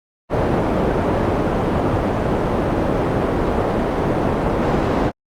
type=low-pass noise; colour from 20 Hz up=white; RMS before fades=-18 dBFS; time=0.29-5.12 s; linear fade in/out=50 ms; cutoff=600 Hz; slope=12 dB/octave; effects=Opus 32 kbps